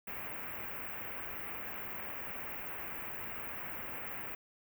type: band-stop noise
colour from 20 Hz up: white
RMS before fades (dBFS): -42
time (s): 0.07-4.35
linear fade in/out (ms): 5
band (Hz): 2600 to 16000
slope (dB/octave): 48
effects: none